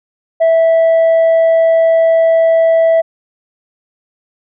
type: tone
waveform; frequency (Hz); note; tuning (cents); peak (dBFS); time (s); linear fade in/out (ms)
sine; 656; E5; -9; -4; 0.4-3.02; 20
effects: tanh soft clip ceiling -6 dBFS